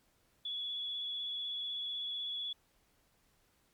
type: tone with vibrato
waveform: sine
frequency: 3400 Hz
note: G#7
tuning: 40 cents sharp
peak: -36 dBFS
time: 0.45-2.53 s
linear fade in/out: 5 ms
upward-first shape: square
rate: 16 Hz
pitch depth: 17 cents each way
effects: pink hiss -72 dBFS RMS until 3.73 s + MP3 96 kbps